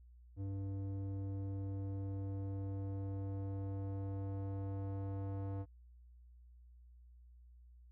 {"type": "tone with low-pass filter sweep", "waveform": "square", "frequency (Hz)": 98, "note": "G2", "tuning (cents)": 0, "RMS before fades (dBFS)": -41, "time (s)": [0.36, 5.66], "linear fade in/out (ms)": 50, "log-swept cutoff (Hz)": [360, 760], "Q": 0.95, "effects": ["added 60 Hz sine -57 dBFS peak until 7.91 s"]}